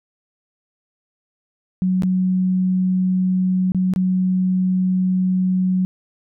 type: tone with dropouts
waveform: sine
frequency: 185 Hz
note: F#3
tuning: in tune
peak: -15 dBFS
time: 1.82-5.85 s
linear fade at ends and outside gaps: 0 ms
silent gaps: 2.022-2.034 / 3.72-3.747 / 3.937-3.961 s
effects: none